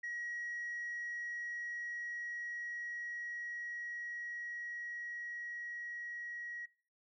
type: tone with level ramp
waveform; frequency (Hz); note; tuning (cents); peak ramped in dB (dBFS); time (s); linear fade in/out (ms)
sine; 1905; A#6; +37; -37 to -41; 0.03-6.66; 10
effects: noise-tail reverb RT60 0.5 s tail -25 dB re dry + tanh soft clip ceiling -36 dBFS